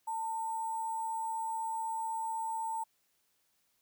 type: tone with sample-and-hold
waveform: sine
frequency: 896 Hz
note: A5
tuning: 31 cents sharp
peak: -33 dBFS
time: 0.07-2.84 s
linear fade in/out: 10 ms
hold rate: 8820 Hz
effects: white hiss -75 dBFS RMS until 3.81 s